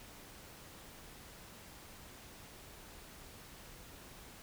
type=silence; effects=pink hiss -54 dBFS RMS until 4.42 s